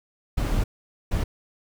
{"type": "noise bursts at uneven times", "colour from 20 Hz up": "brown", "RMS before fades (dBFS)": -23, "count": 2, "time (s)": [[0.37, 0.64], [1.11, 1.24]], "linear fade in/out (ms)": 10, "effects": []}